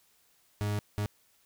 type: tone bursts at uneven times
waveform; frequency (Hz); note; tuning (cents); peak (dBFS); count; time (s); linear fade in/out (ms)
40% pulse; 103.83; G#2; 0; -28; 2; 0.61-0.79 / 0.98-1.06; 0
effects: white hiss -67 dBFS RMS until 1.45 s